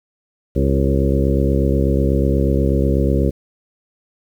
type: harmonic tone with a mistuned harmonic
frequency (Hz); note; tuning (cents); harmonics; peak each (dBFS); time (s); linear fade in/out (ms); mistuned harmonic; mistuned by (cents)
68.2; C#2; -28; 1 / 2 / 3 / 4 / 5 / 6 / 7 / 8; -17 / -20 / -22 / -23 / -24 / -25 / -25 / -26; 0.55-3.31; 20; 6; -30
effects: 8-bit